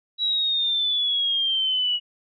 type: exponential sweep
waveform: sine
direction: down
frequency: 3909 to 2914 Hz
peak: -20 dBFS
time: 0.18-2 s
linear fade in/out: 50 ms
effects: none